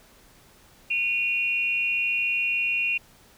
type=tone pair together; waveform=sine; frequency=2456 / 2757 Hz; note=D#7 / F7; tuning=-23 / -23 cents; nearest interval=major second; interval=200 cents; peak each=-25 dBFS; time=0.9-2.98 s; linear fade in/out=10 ms; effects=pink hiss -55 dBFS RMS until 3.37 s